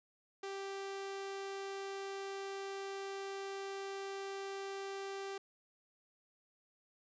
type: tone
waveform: sawtooth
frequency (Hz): 392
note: G4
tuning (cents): 0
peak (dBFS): -37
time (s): 0.43-5.38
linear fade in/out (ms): 5
effects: resampled to 16000 Hz